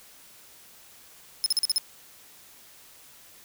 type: tone bursts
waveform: sawtooth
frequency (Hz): 5170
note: E8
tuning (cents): -34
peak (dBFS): -18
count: 6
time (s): 1.44-1.781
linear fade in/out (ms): 0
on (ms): 21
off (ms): 43
effects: white hiss -52 dBFS RMS until 3.44 s